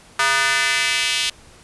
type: tone with high-pass filter sweep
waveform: square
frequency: 136 Hz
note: C#3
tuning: 33 cents flat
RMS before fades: -19 dBFS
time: 0.19-1.3 s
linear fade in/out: 5 ms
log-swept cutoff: 1300 to 3100 Hz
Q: 1.9
effects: pink hiss -47 dBFS RMS until 1.63 s + resampled to 24000 Hz